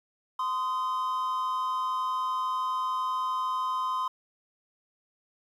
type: tone pair together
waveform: triangle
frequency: 1031.5 / 1244.5 Hz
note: C6 / D#6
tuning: -25 / 0 cents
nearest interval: minor third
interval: 325 cents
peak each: -26 / -32 dBFS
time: 0.39-4.08 s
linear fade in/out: 5 ms
effects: 10-bit